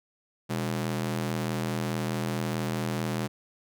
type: ring-modulated tone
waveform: sawtooth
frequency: 162.9 Hz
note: E3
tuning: 20 cents flat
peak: -21 dBFS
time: 0.49-3.28 s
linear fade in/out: 20 ms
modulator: 39.1 Hz
effects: none